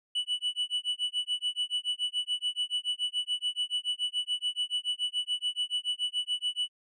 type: tone with tremolo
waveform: triangle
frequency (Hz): 2960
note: F#7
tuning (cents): 0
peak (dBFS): -24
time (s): 0.15-6.69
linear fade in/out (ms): 5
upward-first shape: sine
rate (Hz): 7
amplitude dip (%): 100
effects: resampled to 22050 Hz

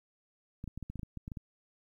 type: clicks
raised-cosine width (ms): 5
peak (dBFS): -28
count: 12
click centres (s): 0.641 / 0.677 / 0.776 / 0.827 / 0.9 / 0.957 / 0.994 / 1.032 / 1.173 / 1.279 / 1.318 / 1.372
effects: 11-bit

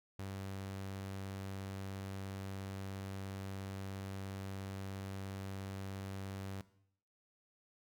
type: tone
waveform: sawtooth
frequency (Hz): 97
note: G2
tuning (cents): -18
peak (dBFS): -38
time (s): 0.19-6.61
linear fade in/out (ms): 0
effects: noise-tail reverb RT60 0.7 s tail -17 dB re dry

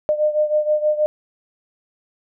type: beating tone pair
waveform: sine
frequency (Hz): 604 / 610.3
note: D5 / D#5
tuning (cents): +48 / -34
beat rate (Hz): 6.3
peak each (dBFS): -17 / -21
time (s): 0.09-1.06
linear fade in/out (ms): 0
effects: none

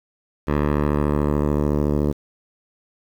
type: tone with low-pass filter sweep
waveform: 10% pulse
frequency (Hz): 73.7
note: D2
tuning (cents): +7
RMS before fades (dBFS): -20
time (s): 0.47-2.13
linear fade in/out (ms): 20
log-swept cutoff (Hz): 1700 to 550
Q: 0.92
effects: 7-bit

